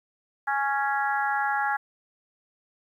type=harmonic tone; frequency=277.2 Hz; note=C#4; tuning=in tune; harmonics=3 / 4 / 5 / 6 / 7; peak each=-26 / -35 / -30 / -29 / -38 dBFS; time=0.47-1.77 s; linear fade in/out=10 ms; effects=10-bit